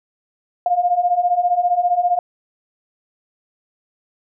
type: beating tone pair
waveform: sine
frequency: 698.5 / 713.5 Hz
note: F5 / F5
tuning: 0 / +37 cents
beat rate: 15 Hz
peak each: -19 / -16 dBFS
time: 0.66-2.19 s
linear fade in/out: 2 ms
effects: none